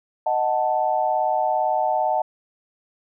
sine chord, D# diminished, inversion none, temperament equal, 622.3 / 740 / 880 Hz, D#5 / F#5 / A5, 0 / 0 / 0 cents, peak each -24 / -22 / -23 dBFS, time 0.26-2.22 s, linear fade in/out 5 ms, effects none

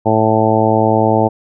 harmonic tone, 110 Hz, A2, in tune, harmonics 1 / 2 / 3 / 4 / 5 / 6 / 7 / 8, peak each -18 / -18 / -18 / -18 / -18 / -18 / -18 / -18 dBFS, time 0.05-1.29 s, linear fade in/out 20 ms, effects none

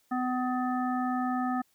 harmonic tone, 252 Hz, B3, 35 cents sharp, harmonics 1 / 3 / 5 / 7, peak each -29 / -32 / -35 / -42 dBFS, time 0.11-1.62 s, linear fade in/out 10 ms, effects white hiss -69 dBFS RMS until 1.74 s

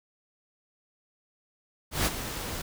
pink noise with ADSR envelope, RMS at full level -24 dBFS, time 1.91-2.62 s, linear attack 150 ms, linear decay 34 ms, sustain -11 dB, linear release 8 ms, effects none

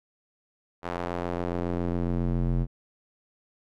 square tone with band-pass filter sweep, 43.65 Hz, F1, in tune, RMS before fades -28 dBFS, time 0.82-2.67 s, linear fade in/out 50 ms, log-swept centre 960 to 130 Hz, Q 0.83, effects none

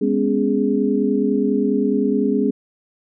sine tone cluster, 204.8 / 249.3 / 279.1 / 414.5 Hz, G#3 / B3 / C#4 / G#4, -24 / +16 / +12 / -3 cents, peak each -21 dBFS, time 0.01-2.51 s, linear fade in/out 10 ms, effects none

